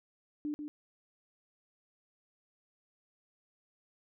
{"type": "tone with echo", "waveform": "sine", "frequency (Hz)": 297.1, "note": "D4", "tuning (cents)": 20, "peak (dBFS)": -33, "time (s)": [0.45, 0.54], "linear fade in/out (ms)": 0, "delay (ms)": 140, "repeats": 1, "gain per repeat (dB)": -5, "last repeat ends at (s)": 0.68, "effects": []}